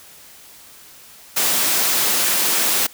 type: high-pass noise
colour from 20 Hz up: white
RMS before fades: -18 dBFS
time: 1.36-2.87 s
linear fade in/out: 10 ms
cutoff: 200 Hz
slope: 12 dB/octave
effects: white hiss -44 dBFS RMS until 2.93 s